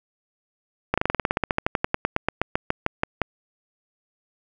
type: slowing click train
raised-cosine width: 0.5 ms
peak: -5 dBFS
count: 26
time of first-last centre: 0.94-3.217 s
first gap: 36 ms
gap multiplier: 1.07
effects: none